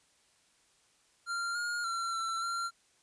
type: tone with pitch steps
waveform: square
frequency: 1387 / 1424 / 1363 / 1344 / 1375 Hz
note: F6 / F6 / F6 / E6 / F6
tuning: -12 / +33 / -43 / +33 / -27 cents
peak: -33 dBFS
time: 1.26-2.71 s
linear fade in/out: 50 ms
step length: 290 ms
effects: white hiss -68 dBFS RMS until 3.02 s + resampled to 22050 Hz